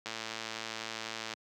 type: click train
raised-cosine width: 0.2 ms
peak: -20 dBFS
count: 144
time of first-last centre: 0.06-1.337 s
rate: 112 Hz
effects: high-pass 150 Hz 12 dB/octave